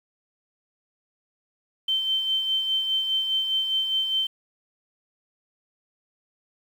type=tone with tremolo; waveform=sine; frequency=3100 Hz; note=G7; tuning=20 cents flat; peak=-20 dBFS; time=1.88-4.27 s; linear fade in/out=5 ms; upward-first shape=sine; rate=4.9 Hz; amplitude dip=45%; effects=8-bit